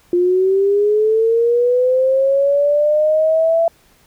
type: linear sweep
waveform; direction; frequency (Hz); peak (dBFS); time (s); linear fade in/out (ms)
sine; up; 349.2 to 671; -11; 0.13-3.68; 2
effects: pink hiss -53 dBFS RMS until 4.06 s